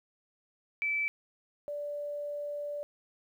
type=tone pair in turn; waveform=sine; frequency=2315 / 583.4 Hz; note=D7 / D5; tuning=-25 / -12 cents; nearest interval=2 octaves; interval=2387 cents; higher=first; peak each=-28 / -34 dBFS; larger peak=first; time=0.82-1.08 / 1.68-2.83 s; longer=second; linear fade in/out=0 ms; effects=11-bit